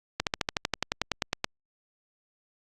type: slowing click train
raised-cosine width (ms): 0.2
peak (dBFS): -8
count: 15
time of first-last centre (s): 0.2-1.444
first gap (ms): 68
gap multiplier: 1.04
effects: Opus 48 kbps